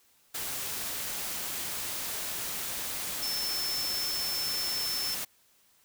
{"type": "tone in noise", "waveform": "sine", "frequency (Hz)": 5310, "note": "E8", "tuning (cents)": 12, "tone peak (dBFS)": -31, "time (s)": [3.22, 5.15], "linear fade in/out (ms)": 10, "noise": "white", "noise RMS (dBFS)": -35, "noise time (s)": [0.34, 5.25], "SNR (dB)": 1, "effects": ["white hiss -65 dBFS RMS until 5.84 s"]}